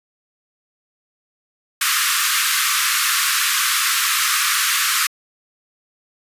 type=high-pass noise; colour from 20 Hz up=pink; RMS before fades=-18 dBFS; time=1.81-5.07 s; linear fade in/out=5 ms; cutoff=1100 Hz; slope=96 dB/octave; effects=resampled to 32000 Hz